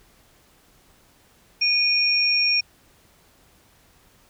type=tone pair together; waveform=sine; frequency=2454 / 5544 Hz; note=D#7 / F8; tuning=-25 / -14 cents; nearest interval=octave + major second; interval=1411 cents; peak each=-20 dBFS; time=1.61-2.61 s; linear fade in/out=10 ms; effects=pink hiss -57 dBFS RMS until 4.29 s